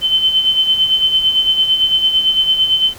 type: tone with tremolo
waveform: sine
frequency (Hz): 3069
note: G7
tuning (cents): -37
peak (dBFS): -8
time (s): 0.01-2.94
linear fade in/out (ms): 50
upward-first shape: sine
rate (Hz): 8.9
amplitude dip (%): 60
effects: pink hiss -37 dBFS RMS until 2.98 s